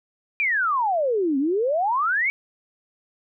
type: exponential two-way sweep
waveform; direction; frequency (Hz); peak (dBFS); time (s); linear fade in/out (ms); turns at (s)
sine; down then up; 2450 to 261.6 to 2306; -19; 0.4-2.3; 0; 1.38
effects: none